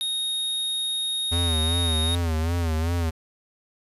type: tone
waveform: square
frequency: 3729 Hz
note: A#7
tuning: in tune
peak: -25 dBFS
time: 0.01-2.15 s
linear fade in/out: 0 ms
type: tone with vibrato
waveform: square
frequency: 82.7 Hz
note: E2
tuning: 6 cents sharp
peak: -23 dBFS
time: 1.31-3.11 s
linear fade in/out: 20 ms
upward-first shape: sine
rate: 2.6 Hz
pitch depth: 89 cents each way
effects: resampled to 32000 Hz + 8-bit